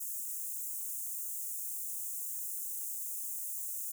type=high-pass noise; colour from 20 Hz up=white; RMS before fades=-39 dBFS; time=0-3.92 s; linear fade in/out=10 ms; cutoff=6800 Hz; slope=48 dB/octave; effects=none